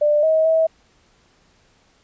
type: tone with pitch steps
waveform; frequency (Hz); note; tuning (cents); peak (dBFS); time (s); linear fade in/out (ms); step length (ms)
sine; 594 / 635 / 645; D5 / D#5 / E5; +20 / +35 / -38; -13; 0.01-0.67; 10; 220
effects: pink hiss -58 dBFS RMS until 2.03 s + resampled to 16000 Hz